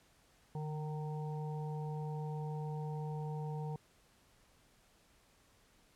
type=harmonic tone with a mistuned harmonic; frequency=153.6 Hz; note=D#3; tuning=22 cents flat; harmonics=1 / 3 / 5 / 6; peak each=-38 / -47 / -50 / -51 dBFS; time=0.55-3.76 s; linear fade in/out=2 ms; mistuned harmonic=1; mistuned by=-34 cents; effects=pink hiss -68 dBFS RMS until 5.95 s + low-pass 12000 Hz 12 dB/octave